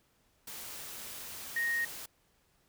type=tone in noise; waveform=sine; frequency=1864.7 Hz; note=A#6; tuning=in tune; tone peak=-29 dBFS; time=1.56-1.85 s; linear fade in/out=5 ms; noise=white; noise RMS=-44 dBFS; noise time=0.47-2.06 s; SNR=+12 dB; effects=pink hiss -71 dBFS RMS until 2.68 s